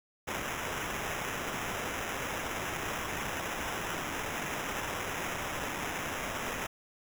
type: noise with sample-and-hold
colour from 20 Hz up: white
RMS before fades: -36 dBFS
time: 0.27-6.67 s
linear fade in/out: 10 ms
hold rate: 4410 Hz
effects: none